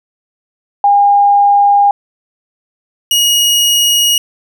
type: tone pair in turn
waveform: sine / sawtooth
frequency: 810 / 2887 Hz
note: G#5 / F#7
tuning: -43 / -43 cents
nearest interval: octave + minor seventh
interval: 2200 cents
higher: second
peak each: -5 dBFS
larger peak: neither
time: 0.84-1.91 / 3.11-4.18 s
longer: neither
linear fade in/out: 2 ms
effects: none